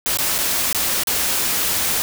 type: noise with dropouts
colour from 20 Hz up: white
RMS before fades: -20 dBFS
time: 0.06-2.02 s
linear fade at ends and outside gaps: 0 ms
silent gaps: 0.172-0.187 / 0.382-0.387 / 0.728-0.747 / 1.035-1.072 s
effects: none